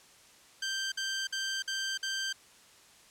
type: tone bursts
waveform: 15% pulse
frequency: 1568 Hz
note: G6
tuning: in tune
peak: -25 dBFS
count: 5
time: 0.62-2.328 s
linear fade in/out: 5 ms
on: 300 ms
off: 52 ms
effects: white hiss -58 dBFS RMS until 3.1 s + low-pass 9000 Hz 12 dB/octave